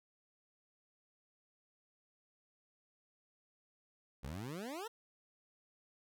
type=exponential sweep; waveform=20% pulse; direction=up; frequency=61 to 477.8 Hz; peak=-37 dBFS; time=4.23-4.88 s; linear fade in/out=10 ms; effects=none